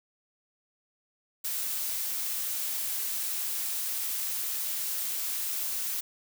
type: noise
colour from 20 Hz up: blue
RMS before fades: -32 dBFS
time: 1.44-6.01 s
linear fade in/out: 10 ms
effects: none